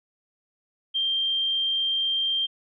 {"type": "tone", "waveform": "sine", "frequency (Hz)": 3172, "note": "G7", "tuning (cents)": 20, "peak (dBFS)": -22, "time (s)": [0.94, 2.47], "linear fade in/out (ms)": 20, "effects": []}